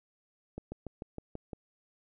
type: slowing click train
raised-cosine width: 2 ms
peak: -26 dBFS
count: 7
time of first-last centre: 0.58-1.532 s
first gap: 140 ms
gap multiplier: 1.05
effects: none